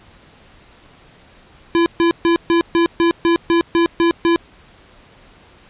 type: tone bursts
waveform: square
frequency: 337.7 Hz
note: E4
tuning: 42 cents sharp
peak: -12 dBFS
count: 11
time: 1.75-4.36 s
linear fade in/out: 0 ms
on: 110 ms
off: 140 ms
effects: pink hiss -47 dBFS RMS until 5.69 s + resampled to 8000 Hz